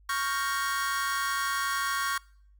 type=chord; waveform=45% pulse; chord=G half-diminished seventh; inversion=second; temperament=equal; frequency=1108.7 / 1396.9 / 1568 / 1864.7 Hz; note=Db6 / F6 / G6 / Bb6; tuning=0 / 0 / 0 / 0 cents; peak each=-30 / -35 / -35 / -35 dBFS; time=0.09-2.18 s; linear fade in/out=5 ms; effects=noise-tail reverb RT60 0.6 s tail -25 dB re dry + added 50 Hz sine -55 dBFS peak until 2.59 s